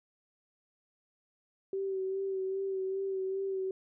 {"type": "tone with vibrato", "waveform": "sine", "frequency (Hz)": 384.3, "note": "G4", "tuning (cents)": -34, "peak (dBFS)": -31, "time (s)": [1.73, 3.71], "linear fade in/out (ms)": 2, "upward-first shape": "sine", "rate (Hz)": 2.5, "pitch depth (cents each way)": 27, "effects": []}